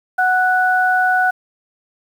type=tone pair together; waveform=sine; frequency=740 / 1480 Hz; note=F#5 / F#6; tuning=0 / 0 cents; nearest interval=octave; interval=1200 cents; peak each=-15 dBFS; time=0.18-1.31 s; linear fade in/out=10 ms; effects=7-bit